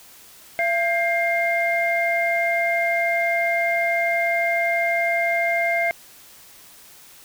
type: tone cluster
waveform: sine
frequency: 678 / 1601 / 2113 Hz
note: E5 / G6 / C7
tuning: +49 / +36 / +16 cents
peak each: -21 / -29 / -21 dBFS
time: 0.59-5.91 s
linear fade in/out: 0 ms
effects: tanh soft clip ceiling -9 dBFS + white hiss -47 dBFS RMS until 7.24 s